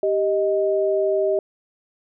sine tone pair together, 392 / 624.8 Hz, G4 / D#5, 0 / +7 cents, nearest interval minor sixth, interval 807 cents, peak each -20 dBFS, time 0.03-1.39 s, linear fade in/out 2 ms, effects none

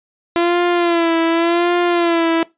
sawtooth tone with vibrato, 340.1 Hz, F4, 46 cents flat, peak -9 dBFS, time 0.36-2.43 s, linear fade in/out 0 ms, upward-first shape sine, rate 0.88 Hz, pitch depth 54 cents each way, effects noise-tail reverb RT60 0.2 s tail -21 dB re dry + resampled to 8000 Hz

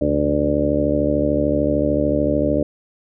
harmonic tone with a mistuned harmonic, 73.42 Hz, D2, in tune, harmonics 1 / 2 / 3 / 4 / 5 / 6 / 7 / 8, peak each -26 / -28 / -26 / -20 / -28 / -27 / -25 / -21 dBFS, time 0.01-2.63 s, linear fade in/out 5 ms, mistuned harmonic 2, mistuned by -66 cents, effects none

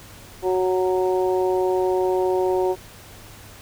harmonic tone, 185 Hz, F#3, in tune, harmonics 2 / 3 / 4 / 5, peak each -19 / -27 / -28 / -29 dBFS, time 0.42-2.76 s, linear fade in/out 50 ms, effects added 101 Hz sine -49 dBFS peak until 3.61 s + pink hiss -44 dBFS RMS until 3.61 s

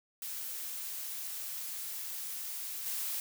blue noise with level steps, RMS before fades -40 / -36 dBFS, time 0.22-3.2 s, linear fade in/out 2 ms, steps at 2.86 s, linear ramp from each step 2 ms, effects none

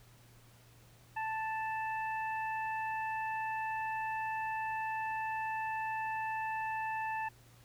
harmonic tone, 880 Hz, A5, in tune, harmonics 1 / 2 / 3, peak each -35 / -41 / -45 dBFS, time 1.16-7.29 s, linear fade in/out 10 ms, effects added 118 Hz sine -60 dBFS peak until 7.64 s + pink hiss -63 dBFS RMS until 7.64 s

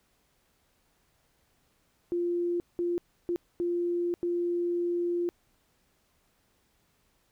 sine tone bursts at uneven times, 347.9 Hz, F4, 7 cents flat, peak -26 dBFS, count 5, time 2.12-2.6 / 2.79-2.98 / 3.29-3.36 / 3.6-4.14 / 4.23-5.29 s, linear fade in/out 0 ms, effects pink hiss -70 dBFS RMS until 7.31 s

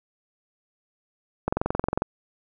click train, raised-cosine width 1 ms, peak -9 dBFS, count 13, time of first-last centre 1.48-2.021 s, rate 22.2 Hz, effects none

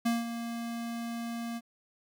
square tone with ADSR envelope, 233.1 Hz, A#3, in tune, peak -25 dBFS, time 0.05-1.61 s, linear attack 12 ms, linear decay 180 ms, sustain -10 dB, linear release 43 ms, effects 11-bit

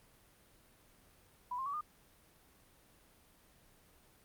sine tone with pitch steps, 987.8 / 1058.7 / 1134.7 / 1216.1 Hz, B5 / C6 / C#6 / D#6, 0 / +20 / +40 / -40 cents, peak -36 dBFS, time 1.51-1.81 s, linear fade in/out 5 ms, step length 75 ms, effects pink hiss -65 dBFS RMS until 4.24 s + Opus 32 kbps

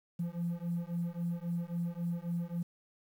triangle beating tone pair, 170 / 173.7 Hz, F3 / F3, -46 / -9 cents, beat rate 3.7 Hz, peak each -33 / -33 dBFS, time 0.19-2.63 s, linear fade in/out 10 ms, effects tanh soft clip ceiling -28 dBFS + 10-bit

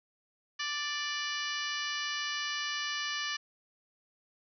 harmonic tone, 587.3 Hz, D5, in tune, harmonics 2 / 3 / 4 / 5 / 6 / 7 / 8 / 9 / 10, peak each -41 / -37 / -42 / -39 / -46 / -44 / -43 / -45 / -45 dBFS, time 0.59-3.37 s, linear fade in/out 10 ms, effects none

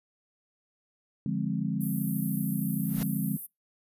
sine chord, D half-diminished seventh, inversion none, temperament equal, 146.83 / 174.61 / 207.7 / 261.6 Hz, D3 / F3 / Ab3 / C4, 0 / 0 / 0 / 0 cents, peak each -33 / -32 / -31 / -35 dBFS, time 1.26-3.37 s, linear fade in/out 2 ms
pink high-pass noise, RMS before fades -37 dBFS, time 1.8-3.47 s, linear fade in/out 20 ms, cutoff 11000 Hz, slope 48 dB/octave
pink noise with exponential growth, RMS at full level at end -36 dBFS, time 2.8-3.03 s, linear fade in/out 0 ms, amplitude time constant 50 ms
effects noise-tail reverb RT60 0.2 s tail -26 dB re dry + resampled to 32000 Hz

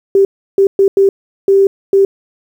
sine tone bursts at uneven times, 392 Hz, G4, in tune, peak -5 dBFS, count 6, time 0.15-0.25 / 0.58-0.67 / 0.79-0.88 / 0.97-1.09 / 1.48-1.67 / 1.93-2.05 s, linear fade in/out 2 ms, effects 7-bit

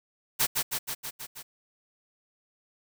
white noise with echo, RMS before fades -24 dBFS, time 0.39-0.47 s, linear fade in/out 20 ms, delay 160 ms, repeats 6, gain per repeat -3 dB, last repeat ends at 1.43 s, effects none

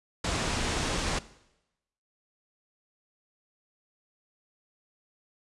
pink low-pass noise, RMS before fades -30 dBFS, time 0.24-1.19 s, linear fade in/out 5 ms, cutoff 8300 Hz, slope 24 dB/octave, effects noise-tail reverb RT60 0.9 s tail -18 dB re dry + resampled to 24000 Hz

